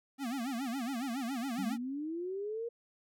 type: tone with vibrato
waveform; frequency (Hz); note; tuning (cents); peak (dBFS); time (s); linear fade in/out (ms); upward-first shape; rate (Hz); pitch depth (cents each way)
square; 252.2; B3; +36; -35; 0.18-1.78; 50; sine; 7.2; 190
type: linear sweep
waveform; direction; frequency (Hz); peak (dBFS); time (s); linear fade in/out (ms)
sine; up; 185 to 475.3; -35; 1.58-2.69; 10
effects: none